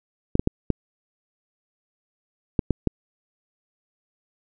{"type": "clicks", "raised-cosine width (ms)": 3, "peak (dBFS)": -6, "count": 7, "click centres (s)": [0.354, 0.395, 0.474, 0.703, 2.592, 2.707, 2.873], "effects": []}